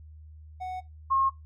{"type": "tone pair in turn", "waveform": ["triangle", "sine"], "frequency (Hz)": [740, 1076.8], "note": ["F#5", "C6"], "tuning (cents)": [0, 49], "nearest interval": "tritone", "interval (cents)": 649, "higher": "second", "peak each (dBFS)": [-30, -21], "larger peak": "second", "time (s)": [[0.6, 0.81], [1.1, 1.3]], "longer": "first", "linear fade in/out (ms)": 20, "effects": ["noise-tail reverb RT60 0.2 s tail -18 dB re dry", "added 77 Hz sine -45 dBFS peak until 1.45 s"]}